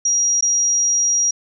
sine tone with dropouts, 5720 Hz, F8, 41 cents sharp, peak -14 dBFS, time 0.05-1.31 s, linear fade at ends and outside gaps 5 ms, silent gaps 0.41-0.424 s, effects none

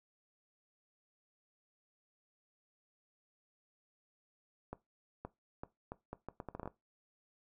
accelerating click train, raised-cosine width 1 ms, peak -28 dBFS, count 13, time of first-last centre 4.73-6.676 s, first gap 520 ms, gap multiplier 0.74, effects noise-tail reverb RT60 0.2 s tail -18 dB re dry

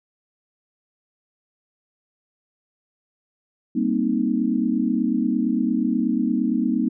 sine chord, C minor seventh, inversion second, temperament equal, 196 / 233.1 / 261.6 / 311.1 Hz, G3 / Bb3 / C4 / Eb4, 0 / 0 / 0 / 0 cents, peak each -27 / -22 / -24 / -25 dBFS, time 3.75-6.89 s, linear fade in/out 10 ms, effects none

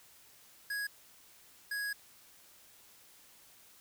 square tone bursts at uneven times, 1661.2 Hz, G#6, in tune, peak -35 dBFS, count 2, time 0.7-0.87 / 1.71-1.93 s, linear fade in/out 5 ms, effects white hiss -60 dBFS RMS until 3.8 s

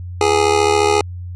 25% pulse tone with amplitude modulation, 415.3 Hz, G#4, in tune, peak -5 dBFS, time 0.21-1.01 s, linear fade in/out 2 ms, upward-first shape sine, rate 74.3 Hz, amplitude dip 75%, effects added 89 Hz sine -26 dBFS peak until 1.35 s + resampled to 22050 Hz

